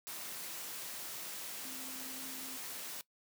sine tone in noise, 261.6 Hz, C4, in tune, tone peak -51 dBFS, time 1.65-2.57 s, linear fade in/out 0 ms, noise white, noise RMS -44 dBFS, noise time 0.07-3.01 s, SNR -10 dB, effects noise-tail reverb RT60 0.1 s tail -20 dB re dry + high-pass 150 Hz 12 dB/octave

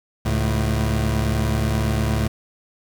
25% pulse tone pair together, 70 / 109.24 Hz, C#2 / A2, +18 / -12 cents, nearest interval minor sixth, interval 770 cents, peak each -18 dBFS, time 0.25-2.28 s, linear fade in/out 10 ms, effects 8-bit

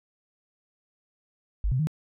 sine tone with pitch steps, 51 / 128.7 / 155.8 Hz, G#1 / C3 / D#3, -31 / -28 / +3 cents, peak -22 dBFS, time 1.64-1.871 s, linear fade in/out 0 ms, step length 77 ms, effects none

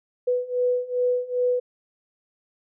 sine beating tone pair, 493.9 / 496.4 Hz, B4 / B4, 0 / +9 cents, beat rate 2.5 Hz, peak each -25 / -23 dBFS, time 0.27-1.6 s, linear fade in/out 10 ms, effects none

